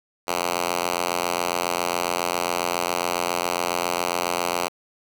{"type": "tone with high-pass filter", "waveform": "5% pulse", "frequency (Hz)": 87.3, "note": "F2", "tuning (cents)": 0, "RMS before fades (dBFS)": -25, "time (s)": [0.27, 4.69], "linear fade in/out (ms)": 20, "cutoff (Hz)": 430, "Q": 0.53, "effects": ["8-bit"]}